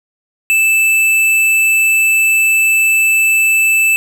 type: tone with hard clipping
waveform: sine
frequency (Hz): 2637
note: E7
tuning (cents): 0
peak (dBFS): -10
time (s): 0.5-3.96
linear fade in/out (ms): 0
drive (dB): 13
effects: none